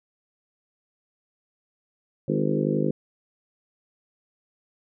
harmonic tone with a mistuned harmonic, 51.3 Hz, G#1, 21 cents flat, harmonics 3 / 4 / 5 / 6 / 7 / 8 / 9 / 10, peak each -27 / -28 / -29 / -30 / -30 / -31 / -32 / -32 dBFS, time 2.28-2.91 s, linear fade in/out 5 ms, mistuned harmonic 7, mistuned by -26 cents, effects none

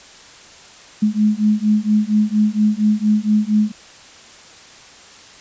sine beating tone pair, 210 / 214.3 Hz, G#3 / A3, +19 / -45 cents, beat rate 4.3 Hz, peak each -16 dBFS, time 1.02-3.72 s, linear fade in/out 10 ms, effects white hiss -42 dBFS RMS until 5.4 s + resampled to 16000 Hz

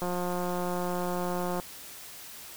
click train, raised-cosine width 1 ms, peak -19 dBFS, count 282, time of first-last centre 0.02-1.599 s, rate 178 Hz, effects white hiss -45 dBFS RMS until 2.56 s

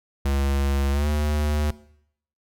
square tone with pitch glide, 69.3 to 74.7 Hz, C#2 to D2, 0 to +30 cents, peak -21 dBFS, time 0.25-1.71 s, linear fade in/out 5 ms, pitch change +130 cents, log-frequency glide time 0.91-1.08 s, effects noise-tail reverb RT60 0.7 s tail -19 dB re dry

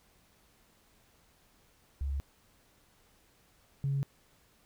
sine tone pair in turn, 69.3 / 138.6 Hz, C#2 / C#3, 0 / 0 cents, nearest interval octave, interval 1200 cents, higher second, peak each -30 / -27 dBFS, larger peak second, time 2.01-2.2 / 3.84-4.03 s, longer neither, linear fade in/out 0 ms, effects tanh soft clip ceiling -24 dBFS + pink hiss -66 dBFS RMS until 4.65 s

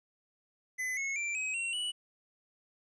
square tone with pitch steps, 2025 / 2183 / 2353 / 2537 / 2734 / 2948 Hz, B6 / C#7 / D7 / D#7 / F7 / F#7, +43 / -27 / +3 / +33 / -37 / -7 cents, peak -33 dBFS, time 0.78-1.92 s, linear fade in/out 20 ms, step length 190 ms, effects resampled to 22050 Hz + 12-bit

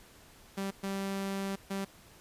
sawtooth tone bursts at uneven times, 195.5 Hz, G3, 4 cents flat, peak -29 dBFS, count 3, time 0.57-0.71 / 0.83-1.56 / 1.7-1.85 s, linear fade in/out 10 ms, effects pink hiss -57 dBFS RMS until 2.2 s + resampled to 32000 Hz

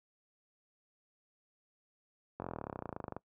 slowing click train, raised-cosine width 1 ms, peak -25 dBFS, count 26, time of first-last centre 2.4-3.166 s, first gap 21 ms, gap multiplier 1.03, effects noise-tail reverb RT60 0.1 s tail -22 dB re dry + high-pass 80 Hz 12 dB/octave

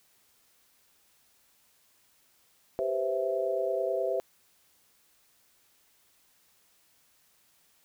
sine chord, C major seventh, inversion second, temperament equal, 392 / 493.9 / 523.3 / 659.3 Hz, G4 / B4 / C5 / E5, 0 / 0 / 0 / 0 cents, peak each -33 / -36 / -31 / -31 dBFS, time 2.79-4.2 s, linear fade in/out 0 ms, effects white hiss -66 dBFS RMS until 7.84 s

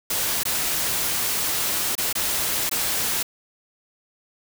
white noise with dropouts, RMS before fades -24 dBFS, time 0.1-3.23 s, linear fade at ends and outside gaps 5 ms, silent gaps 0.434-0.452 / 1.953-1.979 / 2.128-2.152 / 2.695-2.713 s, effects none

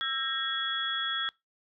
sine tone cluster, 1331 / 1609 / 1866 / 3348 Hz, E6 / G6 / A#6 / G#7, +16 / +45 / +1 / +13 cents, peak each -35 / -37 / -39 / -31 dBFS, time 0.01-1.29 s, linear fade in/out 0 ms, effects noise-tail reverb RT60 0.2 s tail -23 dB re dry

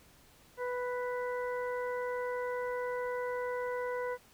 harmonic tone, 494.5 Hz, B4, 2 cents sharp, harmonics 1 / 2 / 3 / 4, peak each -34 / -40 / -44 / -46 dBFS, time 0.57-4.18 s, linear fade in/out 50 ms, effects pink hiss -61 dBFS RMS until 4.33 s

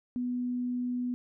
sine tone, 246.9 Hz, B3, in tune, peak -29 dBFS, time 0.16-1.14 s, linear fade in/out 0 ms, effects none

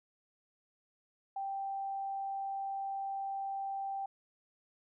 sine tone, 784 Hz, G5, in tune, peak -35 dBFS, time 1.36-4.06 s, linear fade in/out 5 ms, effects none

